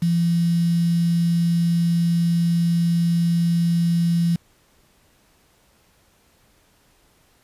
sine tone with quantisation, 170 Hz, F3, 46 cents flat, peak -16 dBFS, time 0.02-4.36 s, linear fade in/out 5 ms, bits 6, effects pink hiss -59 dBFS RMS until 7.43 s + resampled to 32000 Hz

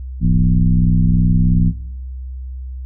sine tone with frequency modulation, 103.83 Hz, G#2, in tune, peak -10 dBFS, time 0.2-1.73 s, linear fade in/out 50 ms, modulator 62.9 Hz, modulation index 1.7, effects noise-tail reverb RT60 0.8 s tail -20 dB re dry + added 64 Hz sine -25 dBFS peak until 2.85 s

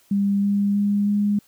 sine tone with pitch steps, 200 / 201.7 / 203.5 / 205.3 Hz, G3 / G3 / G#3 / G#3, +35 / +50 / -35 / -20 cents, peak -17 dBFS, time 0.11-1.39 s, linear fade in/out 5 ms, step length 320 ms, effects white hiss -58 dBFS RMS until 1.47 s

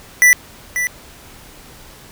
square tone with echo, 1975.5 Hz, B6, in tune, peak -7 dBFS, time 0.22-0.33 s, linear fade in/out 0 ms, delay 540 ms, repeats 1, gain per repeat -10 dB, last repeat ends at 0.87 s, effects pink hiss -41 dBFS RMS until 2.11 s

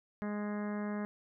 harmonic tone with a mistuned harmonic, 207.7 Hz, G#3, in tune, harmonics 1 / 2 / 3 / 4 / 5 / 6 / 7 / 8 / 9 / 10, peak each -35 / -44 / -45 / -50 / -50 / -51 / -55 / -51 / -55 / -57 dBFS, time 0.22-1.05 s, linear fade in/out 0 ms, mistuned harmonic 10, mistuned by +17 cents, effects none

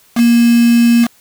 sine tone with quantisation, 235.3 Hz, A#3, 16 cents sharp, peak -6 dBFS, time 0.15-1.08 s, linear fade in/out 50 ms, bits 3, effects white hiss -49 dBFS RMS until 1.2 s

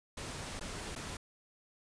pink noise with dropouts, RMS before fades -42 dBFS, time 0.17-1.17 s, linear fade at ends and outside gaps 5 ms, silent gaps 0.596-0.609 / 0.953-0.96 s, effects resampled to 22050 Hz

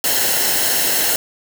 white noise with comb filter, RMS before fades -17 dBFS, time 0.04-1.16 s, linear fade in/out 2 ms, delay 0.84 ms, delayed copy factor -0.6, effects none

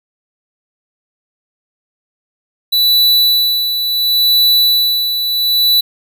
square tone with tremolo, 3960 Hz, B7, 4 cents sharp, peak -8 dBFS, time 2.72-5.81 s, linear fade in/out 10 ms, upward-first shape sine, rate 0.71 Hz, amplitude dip 55%, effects none

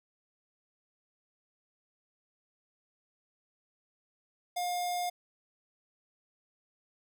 square tone with notch filter, 711 Hz, F5, 31 cents sharp, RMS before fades -33 dBFS, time 4.56-5.1 s, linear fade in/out 10 ms, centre 1500 Hz, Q 0.7, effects none

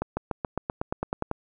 accelerating click train, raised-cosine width 1 ms, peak -13 dBFS, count 12, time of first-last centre 0.02-1.314 s, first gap 150 ms, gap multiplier 0.95, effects none

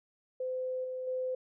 sine tone with level steps, 512 Hz, C5, 38 cents flat, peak -32 / -35 / -31 dBFS, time 0.4-1.35 s, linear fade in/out 5 ms, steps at 0.84 / 1.07 s, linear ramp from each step 5 ms, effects none

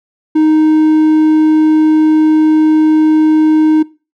triangle tone, 311.1 Hz, D#4, in tune, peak -4 dBFS, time 0.35-3.83 s, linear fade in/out 10 ms, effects noise-tail reverb RT60 0.3 s tail -20 dB re dry

